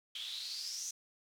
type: noise with band-pass filter sweep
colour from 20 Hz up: white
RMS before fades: -42 dBFS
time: 0.15-0.91 s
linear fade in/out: 5 ms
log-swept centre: 3200 to 6300 Hz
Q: 7.5
effects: none